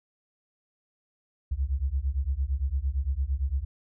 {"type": "beating tone pair", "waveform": "sine", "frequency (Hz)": [63.7, 72.5], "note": ["C2", "D2"], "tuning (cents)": [-46, -22], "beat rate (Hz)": 8.8, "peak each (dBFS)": -28, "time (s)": [1.51, 3.65], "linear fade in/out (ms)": 10, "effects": []}